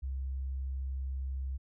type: tone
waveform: sine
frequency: 66.4 Hz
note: C2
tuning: 26 cents sharp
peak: -33 dBFS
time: 0.02-1.58 s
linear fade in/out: 20 ms
effects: none